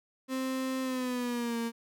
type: tone with pitch glide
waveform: 35% pulse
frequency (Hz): 261.6 to 231.7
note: C4 to A#3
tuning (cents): 0 to -10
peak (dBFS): -29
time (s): 0.28-1.72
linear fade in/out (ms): 50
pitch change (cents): -210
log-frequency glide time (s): 0.82-1.58
effects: none